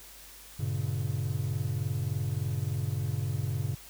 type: chord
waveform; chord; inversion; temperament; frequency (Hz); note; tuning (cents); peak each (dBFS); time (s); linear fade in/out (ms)
triangle; G diminished; none; just; 98 / 117.6 / 141.12; G2 / Bb2 / Db3; 0 / +16 / +31; -31; 0.59-3.75; 10
effects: added 50 Hz sine -56 dBFS peak until 3.89 s + white hiss -50 dBFS RMS until 3.89 s